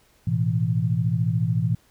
sine chord, A suspended second, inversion none, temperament just, 110 / 123.75 / 165 Hz, A2 / B2 / E3, 0 / +4 / +2 cents, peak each -24 dBFS, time 0.27-1.75 s, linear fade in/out 5 ms, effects pink hiss -60 dBFS RMS until 1.9 s

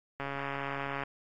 click train, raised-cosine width 0.5 ms, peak -21 dBFS, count 117, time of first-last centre 0.2-1.035 s, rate 139 Hz, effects AAC 32 kbps

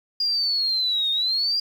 sine linear two-way sweep, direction down then up, 4850 to 3667 to 4850 Hz, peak -20 dBFS, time 0.2-1.6 s, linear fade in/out 5 ms, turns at 1.11 s, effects 8-bit

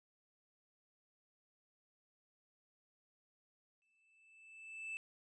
triangle tone with exponential growth, 2637 Hz, E7, in tune, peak -38 dBFS, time 3.82-4.97 s, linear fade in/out 0 ms, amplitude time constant 250 ms, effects resampled to 22050 Hz

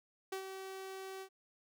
sawtooth tone with ADSR envelope, 382.7 Hz, G4, 42 cents flat, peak -33 dBFS, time 0.32-1.29 s, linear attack 6 ms, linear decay 91 ms, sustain -7 dB, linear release 74 ms, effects none

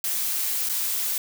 blue noise with dropouts, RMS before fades -26 dBFS, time 0.04-1.18 s, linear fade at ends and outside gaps 2 ms, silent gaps 0.69-0.695 s, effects none

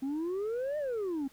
sine exponential two-way sweep, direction up then down, 261.6 to 615 to 261.6 Hz, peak -28 dBFS, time 0.02-1.28 s, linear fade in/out 10 ms, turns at 0.78 s, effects tanh soft clip ceiling -30 dBFS + pink hiss -61 dBFS RMS until 1.32 s

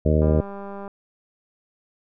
harmonic tone, 77 Hz, D#2, 17 cents flat, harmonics 1 / 2 / 3 / 4 / 5 / 6 / 7 / 8, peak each -19 / -22 / -25 / -28 / -27 / -26 / -29 / -27 dBFS, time 0.05-0.41 s, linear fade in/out 10 ms
click train, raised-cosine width 1 ms, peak -23 dBFS, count 132, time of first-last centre 0.22-0.878 s, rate 199 Hz
effects none

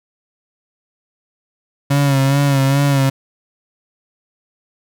35% pulse tone with vibrato, 138.59 Hz, C#3, in tune, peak -10 dBFS, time 1.9-3.1 s, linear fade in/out 10 ms, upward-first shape sine, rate 2.4 Hz, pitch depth 49 cents each way, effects none

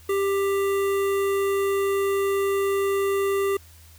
square tone with notch filter, 394.8 Hz, G4, 12 cents sharp, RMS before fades -23 dBFS, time 0.09-3.57 s, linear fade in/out 5 ms, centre 4900 Hz, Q 0.9, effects added 81 Hz sine -48 dBFS peak until 3.98 s + white hiss -53 dBFS RMS until 3.98 s

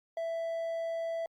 triangle tone, 662 Hz, E5, 7 cents sharp, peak -30 dBFS, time 0.17-1.26 s, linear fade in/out 2 ms, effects Opus 48 kbps

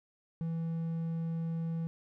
triangle tone, 164.7 Hz, E3, 1 cent flat, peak -30 dBFS, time 0.41-1.87 s, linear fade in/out 0 ms, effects none

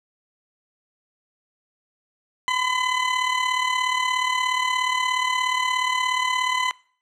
20% pulse tone with amplitude modulation, 1011 Hz, B5, 40 cents sharp, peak -13 dBFS, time 2.48-6.71 s, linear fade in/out 0 ms, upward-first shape sine, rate 36.9 Hz, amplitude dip 60%, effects noise-tail reverb RT60 0.5 s tail -22 dB re dry + low-pass 6000 Hz 12 dB/octave

